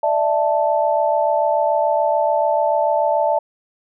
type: chord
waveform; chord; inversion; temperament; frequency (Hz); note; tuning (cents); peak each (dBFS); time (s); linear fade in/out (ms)
sine; D suspended second; none; equal with one note detuned; 592.4 / 659.3 / 880; D5 / E5 / A5; +15 / 0 / 0; -19; 0.03-3.39; 5
effects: none